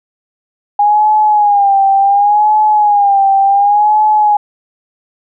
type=tone with vibrato; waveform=sine; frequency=818 Hz; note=G#5; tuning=26 cents flat; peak=-6 dBFS; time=0.79-4.37 s; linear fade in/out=5 ms; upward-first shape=sine; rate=0.69 Hz; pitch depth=76 cents each way; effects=none